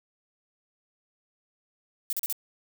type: noise bursts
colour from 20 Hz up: violet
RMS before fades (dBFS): -29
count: 4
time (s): 2.1-2.326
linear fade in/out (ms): 0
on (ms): 28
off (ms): 38
effects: none